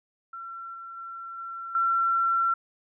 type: tone with level steps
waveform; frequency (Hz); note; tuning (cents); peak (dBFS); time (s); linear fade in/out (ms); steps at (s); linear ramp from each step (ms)
sine; 1356; E6; +49; -36 / -38 / -36 / -34 / -21; 0.33-2.54; 5; 0.74 / 0.97 / 1.38 / 1.75; 2
effects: none